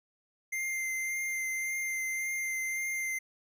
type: tone with vibrato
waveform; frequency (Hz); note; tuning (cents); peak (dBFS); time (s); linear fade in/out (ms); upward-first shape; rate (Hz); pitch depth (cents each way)
square; 2093; C7; 0; -32; 0.52-3.19; 10; triangle; 1.8; 16
effects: none